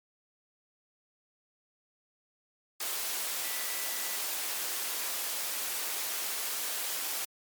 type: tone in noise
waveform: sine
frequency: 1975.5 Hz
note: B6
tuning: in tune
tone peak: -45 dBFS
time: 3.44-4.16 s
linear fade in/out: 5 ms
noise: white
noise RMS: -34 dBFS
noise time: 2.8-7.25 s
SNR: -14 dB
effects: high-pass 400 Hz 12 dB/octave + MP3 96 kbps